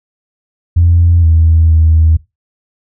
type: tone with pitch steps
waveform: sine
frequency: 85.5 / 81.2 / 80 Hz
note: F2 / E2 / D#2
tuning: -36 / -26 / +49 cents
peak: -4 dBFS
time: 0.76-2.17 s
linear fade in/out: 10 ms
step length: 470 ms
effects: noise-tail reverb RT60 0.2 s tail -19 dB re dry + tanh soft clip ceiling 0 dBFS